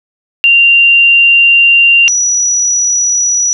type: tone pair in turn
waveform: sine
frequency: 2775 / 5868 Hz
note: F7 / F#8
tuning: -12 / -15 cents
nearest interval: octave + minor second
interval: 1297 cents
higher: second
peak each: -3 / -8 dBFS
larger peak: first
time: 0.44-2.08 / 2.08-3.53 s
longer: first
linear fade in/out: 0 ms
effects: none